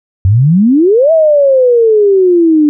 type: exponential two-way sweep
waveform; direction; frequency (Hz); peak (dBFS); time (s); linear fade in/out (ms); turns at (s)
sine; up then down; 89.9 to 659.3 to 292.6; -4; 0.25-2.69; 0; 1.12
effects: none